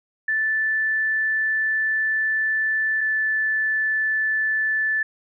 sine tone pair in turn, 1756 / 1749.5 Hz, A6 / A6, -4 / -10 cents, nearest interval unison, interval 6 cents, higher first, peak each -19 dBFS, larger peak neither, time 0.28-3.01 / 3.01-5.03 s, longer first, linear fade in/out 5 ms, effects none

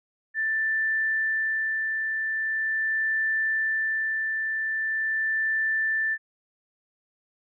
sine tone with tremolo, 1769 Hz, A6, 9 cents sharp, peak -22 dBFS, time 0.34-6.18 s, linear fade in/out 50 ms, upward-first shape sine, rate 0.42 Hz, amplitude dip 30%, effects none

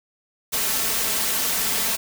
white noise with comb filter, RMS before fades -23 dBFS, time 0.52-1.97 s, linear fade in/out 20 ms, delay 4.5 ms, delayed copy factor +0.5, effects none

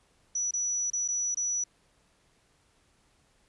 sine tone with dropouts, 5900 Hz, F#8, 6 cents flat, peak -27 dBFS, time 0.35-1.64 s, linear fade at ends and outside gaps 5 ms, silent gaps 0.51-0.536 / 0.902-0.932 / 1.079-1.085 / 1.346-1.37 s, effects pink hiss -67 dBFS RMS until 3.48 s + resampled to 24000 Hz

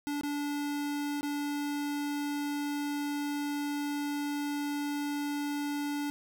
square tone with dropouts, 289.8 Hz, D4, 23 cents flat, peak -32 dBFS, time 0.07-6.1 s, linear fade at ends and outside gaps 0 ms, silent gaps 0.211-0.234 / 1.21-1.23 s, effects none

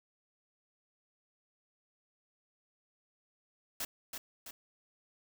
white noise with echo, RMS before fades -37 dBFS, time 3.8-3.85 s, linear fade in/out 5 ms, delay 330 ms, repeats 2, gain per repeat -5 dB, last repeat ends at 4.51 s, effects none

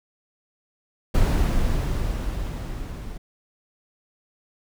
brown noise with level ramp, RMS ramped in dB -18 to -34 dBFS, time 1.14-3.18 s, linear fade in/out 10 ms, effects none

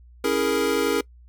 square chord, A# half-diminished seventh, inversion first, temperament equal, 277.2 / 329.6 / 415.3 / 466.2 Hz, C#4 / E4 / G#4 / A#4, 0 / 0 / 0 / 0 cents, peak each -28 / -29 / -25 / -25 dBFS, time 0.24-1.01 s, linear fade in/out 5 ms, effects noise-tail reverb RT60 0.1 s tail -23 dB re dry + added 60 Hz sine -46 dBFS peak until 1.28 s

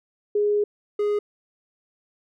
sine / triangle tone pair in turn, 414.5 / 414.5 Hz, G#4 / G#4, -3 / -3 cents, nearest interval unison, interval 0 cents, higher neither, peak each -18 / -18 dBFS, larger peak neither, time 0.35-0.64 / 0.99-1.19 s, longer first, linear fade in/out 5 ms, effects none

